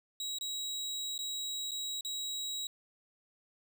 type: tone with dropouts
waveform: 30% pulse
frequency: 3850 Hz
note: B7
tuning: 45 cents flat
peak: -33 dBFS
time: 0.2-2.67 s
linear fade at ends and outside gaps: 2 ms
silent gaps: 0.386-0.41 / 1.179-1.189 / 1.71-1.716 / 2.009-2.048 s
effects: none